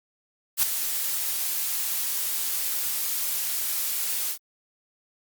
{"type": "noise with ADSR envelope", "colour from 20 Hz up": "blue", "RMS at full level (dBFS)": -18, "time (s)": [0.57, 4.38], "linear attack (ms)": 56, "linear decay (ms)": 11, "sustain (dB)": -9, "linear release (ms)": 84, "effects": ["Opus 48 kbps"]}